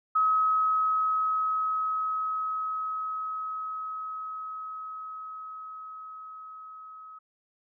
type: tone with level ramp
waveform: sine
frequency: 1277 Hz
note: D#6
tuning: 45 cents sharp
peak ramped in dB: -20 to -43 dBFS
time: 0.15-7.19 s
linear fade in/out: 10 ms
effects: none